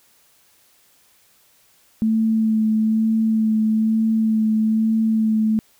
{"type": "tone with vibrato", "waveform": "sine", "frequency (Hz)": 220, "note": "A3", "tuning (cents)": 0, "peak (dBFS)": -15, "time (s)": [2.02, 5.59], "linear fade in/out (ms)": 0, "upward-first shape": "sine", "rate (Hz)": 1.1, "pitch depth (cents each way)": 17, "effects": ["white hiss -57 dBFS RMS until 5.79 s"]}